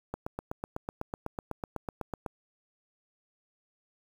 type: click train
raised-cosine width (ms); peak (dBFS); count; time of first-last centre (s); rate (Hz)
1; -20; 18; 0.14-2.262; 8.01
effects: 8-bit